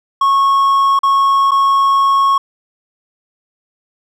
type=tone with dropouts; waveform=triangle; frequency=1098 Hz; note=C#6; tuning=17 cents flat; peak=-7 dBFS; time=0.21-2.38 s; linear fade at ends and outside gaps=5 ms; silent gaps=0.991-1.032 / 1.51-1.516 s; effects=none